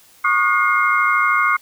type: tone cluster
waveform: sine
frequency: 1107 / 1220 / 1440 / 2133 Hz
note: C#6 / D#6 / F#6 / C7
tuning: -3 / -34 / -47 / +33 cents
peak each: -19 dBFS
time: 0.24-1.57 s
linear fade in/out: 10 ms
effects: white hiss -50 dBFS RMS until 1.61 s